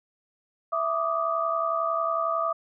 sine tone cluster, 660 / 1167 / 1238 Hz, E5 / D6 / D#6, +2 / -11 / -9 cents, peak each -28 dBFS, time 0.72-2.53 s, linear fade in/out 10 ms, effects none

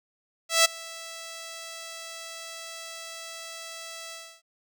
5% pulse tone with ADSR envelope, 659.3 Hz, E5, in tune, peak -4 dBFS, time 0.49-4.42 s, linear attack 160 ms, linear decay 13 ms, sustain -23 dB, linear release 300 ms, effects none

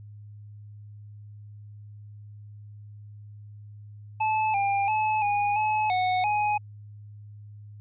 square tone with pitch steps, 868 / 798 / 862 / 821 / 857 / 736 / 837 Hz, A5 / G5 / A5 / G#5 / A5 / F#5 / G#5, -24 / +31 / -36 / -20 / -46 / -9 / +13 cents, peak -23 dBFS, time 4.2-6.58 s, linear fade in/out 10 ms, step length 340 ms, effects added 104 Hz sine -42 dBFS peak until 7.8 s + resampled to 8000 Hz

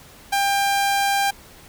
sawtooth tone, 796 Hz, G5, 26 cents sharp, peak -14 dBFS, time 0.32-1.31 s, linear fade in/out 10 ms, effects pink hiss -46 dBFS RMS until 1.68 s

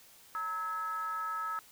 sine tone with frequency modulation, 1296 Hz, E6, 30 cents flat, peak -33 dBFS, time 0.35-1.59 s, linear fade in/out 0 ms, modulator 372 Hz, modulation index 0.57, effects white hiss -58 dBFS RMS until 1.71 s

